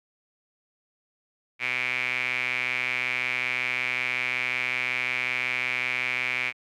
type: tone with band-pass filter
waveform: sawtooth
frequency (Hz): 125.4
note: B2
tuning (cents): +27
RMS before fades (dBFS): -28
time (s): 1.59-6.53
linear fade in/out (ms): 50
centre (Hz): 2300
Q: 9.1
effects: none